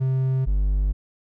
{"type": "tone pair in turn", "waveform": "triangle", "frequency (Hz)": [131.4, 49.46], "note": ["C3", "G1"], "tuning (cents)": [8, 16], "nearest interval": "octave + perfect fourth", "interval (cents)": 1692, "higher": "first", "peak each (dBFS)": [-17, -16], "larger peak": "second", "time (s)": [[0, 0.46], [0.46, 0.93]], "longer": "second", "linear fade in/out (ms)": 20, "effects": []}